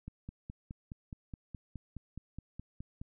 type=click train; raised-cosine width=5 ms; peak=-30 dBFS; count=15; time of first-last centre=0.08-3.015 s; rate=4.77 Hz; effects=none